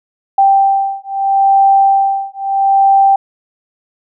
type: beating tone pair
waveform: sine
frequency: 784 / 784.77 Hz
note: G5 / G5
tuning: 0 / +2 cents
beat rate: 0.77 Hz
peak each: -11 / -11 dBFS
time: 0.38-3.16 s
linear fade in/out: 5 ms
effects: none